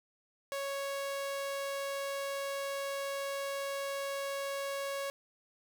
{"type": "tone", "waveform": "sawtooth", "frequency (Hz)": 554.4, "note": "C#5", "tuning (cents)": 0, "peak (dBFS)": -31, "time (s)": [0.52, 5.1], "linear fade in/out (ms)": 0, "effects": []}